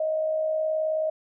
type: tone with amplitude modulation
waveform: sine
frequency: 628 Hz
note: D#5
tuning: 16 cents sharp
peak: -21 dBFS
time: 0-1.1 s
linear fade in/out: 5 ms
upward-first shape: sine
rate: 59 Hz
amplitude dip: 40%
effects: none